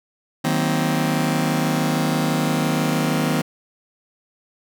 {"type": "chord", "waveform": "sawtooth", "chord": "C half-diminished seventh", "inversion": "first", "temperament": "just", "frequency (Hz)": [156.98, 188.37, 235.5, 261.6], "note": ["Eb3", "Gb3", "Bb3", "C4"], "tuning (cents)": [16, 31, 18, 0], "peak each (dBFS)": [-18, -23, -20, -20], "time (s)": [0.44, 3.42], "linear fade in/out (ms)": 10, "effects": []}